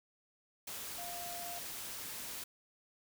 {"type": "tone in noise", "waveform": "sine", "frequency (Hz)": 698.5, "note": "F5", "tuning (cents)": 0, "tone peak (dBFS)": -45, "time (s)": [0.98, 1.59], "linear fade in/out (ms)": 5, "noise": "white", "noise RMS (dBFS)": -44, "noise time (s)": [0.67, 2.44], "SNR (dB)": -4, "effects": []}